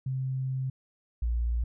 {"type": "tone pair in turn", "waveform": "sine", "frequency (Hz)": [131.4, 58.53], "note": ["C3", "A#1"], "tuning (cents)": [8, 8], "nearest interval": "octave + major second", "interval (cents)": 1400, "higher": "first", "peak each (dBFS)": [-28, -25], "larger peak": "second", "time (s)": [[0.06, 0.7], [1.22, 1.64]], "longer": "first", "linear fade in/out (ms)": 5, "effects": []}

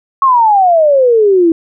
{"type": "exponential sweep", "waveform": "sine", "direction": "down", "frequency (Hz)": [1108.7, 321.6], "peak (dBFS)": -5, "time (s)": [0.22, 1.52], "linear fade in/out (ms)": 2, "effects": []}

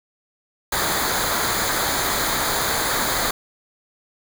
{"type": "noise with comb filter", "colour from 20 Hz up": "pink", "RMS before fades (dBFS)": -22, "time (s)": [0.72, 3.31], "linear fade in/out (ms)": 5, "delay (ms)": 0.36, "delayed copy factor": -0.7, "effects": []}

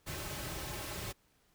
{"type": "noise with comb filter", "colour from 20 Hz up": "pink", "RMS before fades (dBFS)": -41, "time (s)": [0.06, 1.13], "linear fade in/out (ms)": 20, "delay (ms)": 4.2, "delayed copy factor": -0.6, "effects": ["pink hiss -71 dBFS RMS until 1.54 s"]}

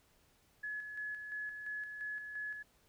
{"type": "tone with tremolo", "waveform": "sine", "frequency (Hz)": 1700, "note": "G#6", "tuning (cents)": 40, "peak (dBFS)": -38, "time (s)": [0.63, 2.63], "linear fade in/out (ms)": 10, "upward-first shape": "square", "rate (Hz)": 2.9, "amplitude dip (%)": 45, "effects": ["pink hiss -70 dBFS RMS until 2.88 s"]}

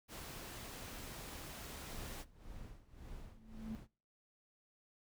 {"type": "noise", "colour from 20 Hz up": "pink", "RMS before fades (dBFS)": -49, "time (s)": [0.08, 2.25], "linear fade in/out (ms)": 50}
{"type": "noise with tremolo", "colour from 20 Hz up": "brown", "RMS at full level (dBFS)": -48, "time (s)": [1.89, 3.88], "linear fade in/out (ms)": 50, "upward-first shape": "sine", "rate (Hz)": 1.8, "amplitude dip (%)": 85}
{"type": "tone with exponential growth", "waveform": "sine", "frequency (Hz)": 220.3, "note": "A3", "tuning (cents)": 2, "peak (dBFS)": -39, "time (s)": [3.19, 3.75], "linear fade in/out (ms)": 0, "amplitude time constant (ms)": 120}
{"effects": ["noise-tail reverb RT60 0.4 s tail -23 dB re dry"]}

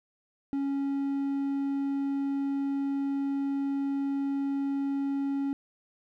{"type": "tone", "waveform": "triangle", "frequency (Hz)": 277.2, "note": "C#4", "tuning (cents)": 0, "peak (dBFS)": -25, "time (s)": [0.53, 5.53], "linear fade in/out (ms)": 0, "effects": []}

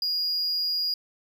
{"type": "tone", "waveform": "triangle", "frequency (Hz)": 4865, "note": "D#8", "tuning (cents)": -40, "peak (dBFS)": -23, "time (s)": [0.02, 0.94], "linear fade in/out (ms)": 2, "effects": []}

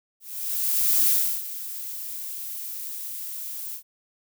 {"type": "noise with ADSR envelope", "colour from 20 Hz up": "violet", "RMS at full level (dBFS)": -19, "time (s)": [0.2, 3.83], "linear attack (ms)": 870, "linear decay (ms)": 350, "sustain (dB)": -15, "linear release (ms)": 90, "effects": []}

